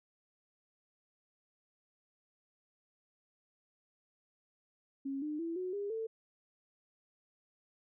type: tone with pitch steps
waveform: sine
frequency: 273.4 / 301.6 / 332.7 / 367.1 / 404.9 / 446.7 Hz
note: C#4 / D4 / E4 / F#4 / G#4 / A4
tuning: -24 / +46 / +16 / -14 / -44 / +26 cents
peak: -35 dBFS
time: 5.05-6.07 s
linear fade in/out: 10 ms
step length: 170 ms
effects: none